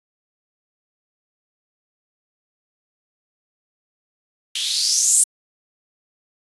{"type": "noise with band-pass filter sweep", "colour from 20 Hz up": "violet", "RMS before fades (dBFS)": -18, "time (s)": [4.55, 5.24], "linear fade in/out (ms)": 5, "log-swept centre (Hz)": [3000, 8800], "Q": 5.1, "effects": ["resampled to 24000 Hz"]}